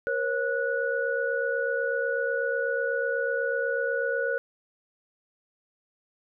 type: tone cluster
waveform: sine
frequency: 472.9 / 541 / 1469 Hz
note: A#4 / C#5 / F#6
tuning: +25 / -42 / -13 cents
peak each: -29 dBFS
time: 0.07-4.38 s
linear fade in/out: 0 ms
effects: none